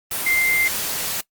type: tone in noise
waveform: sine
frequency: 2093 Hz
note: C7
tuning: in tune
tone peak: -16 dBFS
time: 0.26-0.68 s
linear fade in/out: 5 ms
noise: white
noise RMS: -25 dBFS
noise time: 0.11-1.21 s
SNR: +6 dB
effects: noise-tail reverb RT60 0.1 s tail -21 dB re dry + Opus 32 kbps